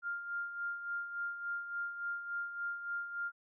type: tone with tremolo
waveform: sine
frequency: 1400 Hz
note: F6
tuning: 4 cents sharp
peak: -34 dBFS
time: 0.02-3.32 s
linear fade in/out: 50 ms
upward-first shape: sine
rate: 3.5 Hz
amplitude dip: 60%
effects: none